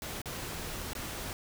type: noise with dropouts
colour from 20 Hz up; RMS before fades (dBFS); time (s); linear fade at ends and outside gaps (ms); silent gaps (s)
pink; -39; 0.02-1.33; 1; 0.217-0.257 / 0.933-0.951
effects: none